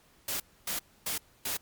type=noise bursts; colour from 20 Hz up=white; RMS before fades=-33 dBFS; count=4; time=0.28-1.57 s; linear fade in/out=5 ms; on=120 ms; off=270 ms; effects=pink hiss -63 dBFS RMS until 1.61 s + Opus 48 kbps